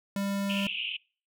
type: tone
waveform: square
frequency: 198.6 Hz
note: G3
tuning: 23 cents sharp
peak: -29 dBFS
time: 0.16-0.67 s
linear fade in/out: 2 ms
type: band-pass noise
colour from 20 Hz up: white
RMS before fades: -34 dBFS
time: 0.49-0.97 s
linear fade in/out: 10 ms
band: 2500 to 3100 Hz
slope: 96 dB/octave
effects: noise-tail reverb RT60 0.4 s tail -26 dB re dry